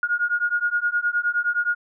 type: beating tone pair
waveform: sine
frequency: 1428 / 1437.6 Hz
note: F6 / F6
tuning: +38 / +50 cents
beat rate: 9.6 Hz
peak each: -23 dBFS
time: 0.03-1.75 s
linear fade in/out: 2 ms
effects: none